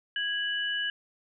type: tone pair together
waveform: sine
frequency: 1653.6 / 2960 Hz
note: G#6 / F#7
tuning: -8 / 0 cents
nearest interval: minor seventh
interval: 1008 cents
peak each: -30 / -31 dBFS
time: 0.16-0.9 s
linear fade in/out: 2 ms
effects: none